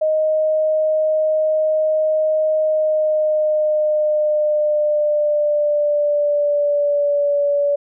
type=tone with pitch glide; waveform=sine; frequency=622.3 to 574 Hz; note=D#5 to D5; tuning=0 to -40 cents; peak=-14 dBFS; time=0.01-7.76 s; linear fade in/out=10 ms; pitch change=-140 cents; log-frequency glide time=2.59-7.45 s; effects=none